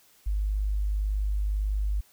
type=tone; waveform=sine; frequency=50.9 Hz; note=G#1; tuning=34 cents flat; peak=-24 dBFS; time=0.26-2.01 s; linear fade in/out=10 ms; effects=white hiss -60 dBFS RMS until 2.12 s